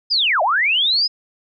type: linear two-way sweep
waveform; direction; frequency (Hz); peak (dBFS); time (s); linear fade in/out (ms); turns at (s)
sine; down then up; 5130 to 587 to 5130; -14; 0.1-1.08; 20; 0.42
effects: none